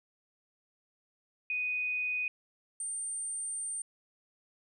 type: tone pair in turn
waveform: sine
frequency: 2489 / 8839 Hz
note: D#7 / C#9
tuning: 0 / -6 cents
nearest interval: octave + minor seventh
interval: 2194 cents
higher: second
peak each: -30 / -34 dBFS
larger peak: first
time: 1.5-2.28 / 2.8-3.82 s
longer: second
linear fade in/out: 2 ms
effects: none